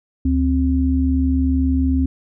sine tone pair together, 73.42 / 262.9 Hz, D2 / C4, 0 / +8 cents, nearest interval octave + minor seventh, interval 2208 cents, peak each -17 dBFS, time 0.25-2.06 s, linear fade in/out 5 ms, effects none

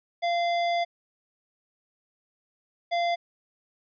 square tone pair in turn, 690 / 690 Hz, F5 / F5, -21 / -21 cents, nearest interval unison, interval 0 cents, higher neither, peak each -24 dBFS, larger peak neither, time 0.22-0.85 / 2.91-3.16 s, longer first, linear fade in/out 20 ms, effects resampled to 11025 Hz

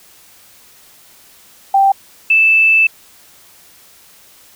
sine tone pair in turn, 784 / 2637 Hz, G5 / E7, 0 / 0 cents, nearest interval octave + major sixth, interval 2100 cents, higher second, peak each -7 dBFS, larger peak neither, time 1.74-1.92 / 2.3-2.87 s, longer second, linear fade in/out 5 ms, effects white hiss -45 dBFS RMS until 4.55 s

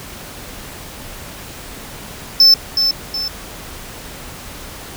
triangle tone with echo, 5280 Hz, E8, 2 cents sharp, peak -4 dBFS, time 2.4-2.54 s, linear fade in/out 2 ms, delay 370 ms, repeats 2, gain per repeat -7 dB, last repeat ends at 3.28 s, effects pink hiss -33 dBFS RMS until 4.96 s

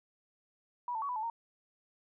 sine tone with pitch steps, 973 / 888 / 1125 / 989 / 870 / 924 Hz, B5 / A5 / C#6 / B5 / A5 / A#5, -26 / +16 / +25 / +2 / -20 / -16 cents, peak -33 dBFS, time 0.88-1.3 s, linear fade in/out 2 ms, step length 70 ms, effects none

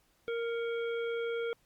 harmonic tone with a mistuned harmonic, 465.4 Hz, A#4, 3 cents flat, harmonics 1 / 3 / 5 / 7, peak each -32 / -42 / -46 / -49 dBFS, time 0.28-1.53 s, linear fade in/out 0 ms, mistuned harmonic 5, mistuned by -64 cents, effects pink hiss -70 dBFS RMS until 1.65 s + Opus 48 kbps

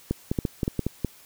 clicks, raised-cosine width 3 ms, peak -11 dBFS, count 9, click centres 0.11 / 0.315 / 0.388 / 0.452 / 0.632 / 0.679 / 0.793 / 0.866 / 1.047 s, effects white hiss -52 dBFS RMS until 1.25 s

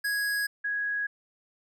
square / sine tone pair in turn, 1661.2 / 1661.2 Hz, G#6 / G#6, 0 / 0 cents, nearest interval unison, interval 0 cents, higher neither, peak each -27 dBFS, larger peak neither, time 0.04-0.47 / 0.64-1.07 s, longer neither, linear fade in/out 10 ms, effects none

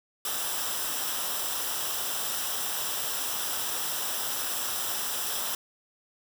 white noise with comb filter, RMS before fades -31 dBFS, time 0.25-5.55 s, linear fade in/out 2 ms, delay 0.45 ms, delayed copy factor -0.6, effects none

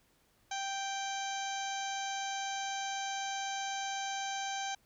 harmonic tone, 784 Hz, G5, in tune, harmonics 1 / 2 / 3 / 4 / 5 / 6 / 7 / 8 / 9, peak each -37 / -43 / -46 / -45 / -47 / -54 / -53 / -44 / -55 dBFS, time 0.51-4.75 s, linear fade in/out 5 ms, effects pink hiss -70 dBFS RMS until 4.85 s

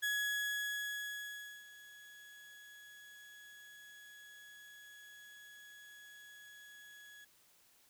35% pulse tone with ADSR envelope, 1679 Hz, G#6, 18 cents sharp, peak -31 dBFS, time 0.02-7.25 s, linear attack 17 ms, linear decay 1600 ms, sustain -21 dB, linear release 10 ms, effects white hiss -68 dBFS RMS until 7.89 s

